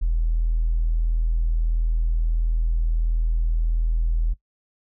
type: tone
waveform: triangle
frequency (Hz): 40.75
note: E1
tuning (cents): -19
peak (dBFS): -14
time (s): 0.01-4.34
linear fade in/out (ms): 20
effects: noise-tail reverb RT60 0.1 s tail -19 dB re dry + tanh soft clip ceiling -16 dBFS